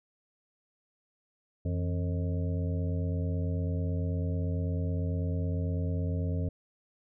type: harmonic tone with a mistuned harmonic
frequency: 89.1 Hz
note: F2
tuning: 35 cents sharp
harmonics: 1 / 2 / 3 / 5 / 6 / 7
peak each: -29 / -35 / -39 / -43 / -45 / -46 dBFS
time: 1.65-6.49 s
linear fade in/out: 5 ms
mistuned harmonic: 2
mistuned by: -130 cents
effects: none